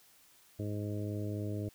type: harmonic tone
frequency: 103.83 Hz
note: G#2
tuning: in tune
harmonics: 1 / 2 / 3 / 4 / 5 / 6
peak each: -36 / -43 / -41 / -45 / -48 / -48 dBFS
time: 0.59-1.69 s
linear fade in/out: 5 ms
effects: white hiss -63 dBFS RMS until 1.74 s